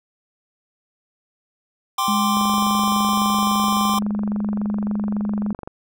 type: chord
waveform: square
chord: G suspended fourth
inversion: none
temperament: equal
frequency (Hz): 784 / 1046.5 / 1174.7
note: G5 / C6 / D6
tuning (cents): 0 / 0 / 0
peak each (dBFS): -27 / -22 / -24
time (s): 1.98-3.99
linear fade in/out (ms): 5
type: tone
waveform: sine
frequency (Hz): 207.7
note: G#3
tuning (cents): 0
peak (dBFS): -20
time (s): 2.08-5.53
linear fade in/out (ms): 2
type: click train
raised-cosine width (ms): 1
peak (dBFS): -18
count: 79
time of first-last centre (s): 2.37-5.675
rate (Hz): 23.6
effects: none